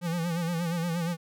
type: tone with vibrato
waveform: square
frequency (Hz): 169.8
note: F3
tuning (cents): -48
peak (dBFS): -28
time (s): 0.01-1.17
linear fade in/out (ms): 50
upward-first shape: sine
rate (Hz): 8.5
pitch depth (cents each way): 73
effects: none